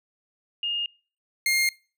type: tone pair in turn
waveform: sine / sawtooth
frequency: 2837 / 2125 Hz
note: F7 / C7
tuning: +27 / +26 cents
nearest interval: perfect fourth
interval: 501 cents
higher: first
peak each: -25 / -17 dBFS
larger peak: second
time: 0.63-0.86 / 1.46-1.69 s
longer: neither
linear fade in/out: 2 ms
effects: noise-tail reverb RT60 0.4 s tail -25 dB re dry